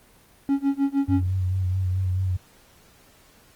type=tone with tremolo; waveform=triangle; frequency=277.2 Hz; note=C#4; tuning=in tune; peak=-15 dBFS; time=0.49-1.23 s; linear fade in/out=0 ms; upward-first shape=sine; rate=6.5 Hz; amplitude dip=95%
type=tone with vibrato; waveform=sine; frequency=92.9 Hz; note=F#2; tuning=7 cents sharp; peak=-21 dBFS; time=1.08-2.37 s; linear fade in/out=10 ms; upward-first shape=sine; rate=4.6 Hz; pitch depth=35 cents each way
effects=pink hiss -55 dBFS RMS until 3.55 s + Opus 24 kbps